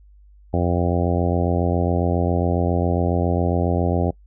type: harmonic tone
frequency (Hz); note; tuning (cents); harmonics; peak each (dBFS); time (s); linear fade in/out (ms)
87.31; F2; 0; 1 / 2 / 3 / 4 / 5 / 6 / 7 / 8 / 9; -21 / -24 / -26 / -27 / -28 / -29 / -29 / -30 / -31; 0.53-4.11; 10
effects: noise-tail reverb RT60 0.1 s tail -23 dB re dry + added 50 Hz sine -46 dBFS peak until 4.26 s